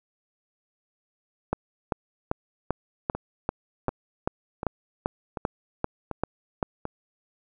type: two click trains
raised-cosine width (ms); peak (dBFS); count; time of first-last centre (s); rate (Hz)
1; -10 / -17; 14 / 6; 1.53-6.628 / 3.15-6.854; 2.55 / 1.35
effects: none